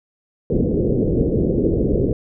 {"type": "low-pass noise", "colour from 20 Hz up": "white", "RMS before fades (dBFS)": -18, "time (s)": [0.5, 2.13], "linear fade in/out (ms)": 2, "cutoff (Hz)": 480, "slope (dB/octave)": 48, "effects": []}